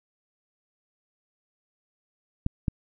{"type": "clicks", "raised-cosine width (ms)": 5, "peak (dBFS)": -12, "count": 2, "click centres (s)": [2.464, 2.682], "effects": []}